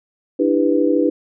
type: chord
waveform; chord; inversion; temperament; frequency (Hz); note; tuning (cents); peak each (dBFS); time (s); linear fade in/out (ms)
sine; E minor seventh; third; just; 296.7 / 329.6 / 395.6 / 494.4; D4 / E4 / G4 / B4; +18 / 0 / +16 / +2; -17 / -19 / -21 / -19; 0.39-1.1; 10
effects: none